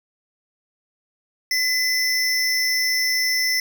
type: tone pair together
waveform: square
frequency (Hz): 2016 / 5331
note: B6 / E8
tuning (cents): +35 / +19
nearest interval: octave + perfect fourth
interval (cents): 1684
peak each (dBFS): -22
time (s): 1.51-3.6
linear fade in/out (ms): 2
effects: 9-bit